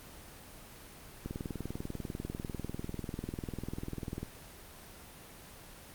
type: click train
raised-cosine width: 3 ms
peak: -24 dBFS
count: 61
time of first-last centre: 1.26-4.23 s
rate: 20.2 Hz
effects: pink hiss -51 dBFS RMS until 5.94 s + Opus 24 kbps